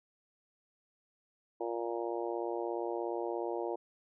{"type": "harmonic tone", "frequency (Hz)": 117, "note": "A#2", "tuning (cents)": 7, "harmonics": [3, 4, 5, 6, 7, 8], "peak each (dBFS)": [-37, -39, -41, -43, -44, -45], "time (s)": [1.6, 3.76], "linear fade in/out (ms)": 10, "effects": []}